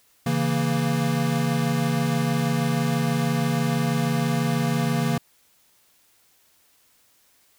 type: chord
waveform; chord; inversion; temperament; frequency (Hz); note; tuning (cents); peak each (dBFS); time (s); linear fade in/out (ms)
square; A# diminished; first; equal; 138.59 / 164.81 / 233.1; C#3 / E3 / A#3; 0 / 0 / 0; -26; 0.26-5.18; 5
effects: white hiss -61 dBFS RMS until 7.58 s